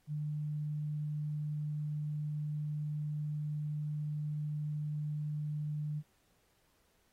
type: tone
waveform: sine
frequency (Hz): 150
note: D3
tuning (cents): +37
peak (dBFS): -34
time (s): 0.07-6.03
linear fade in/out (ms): 50
effects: pink hiss -73 dBFS RMS until 7.12 s + AAC 48 kbps